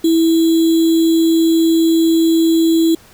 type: tone with sample-and-hold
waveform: sine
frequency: 327.8 Hz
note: E4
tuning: 10 cents flat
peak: -9 dBFS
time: 0.04-2.95 s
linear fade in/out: 5 ms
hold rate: 3675 Hz
effects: pink hiss -45 dBFS RMS until 3.13 s